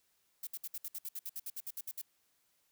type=noise bursts; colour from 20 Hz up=violet; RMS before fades=-41 dBFS; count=16; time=0.43-2.016 s; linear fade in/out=5 ms; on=41 ms; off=62 ms; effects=white hiss -75 dBFS RMS until 2.71 s